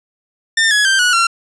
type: tone with pitch steps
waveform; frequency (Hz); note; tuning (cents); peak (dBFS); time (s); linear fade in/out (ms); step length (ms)
sawtooth; 1803 / 1682.3 / 1569.6 / 1464.5 / 1366.4; A6 / G#6 / G6 / F#6 / F6; +42 / +22 / +2 / -18 / -38; -7; 0.57-1.27; 5; 140
effects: resampled to 22050 Hz + 8-bit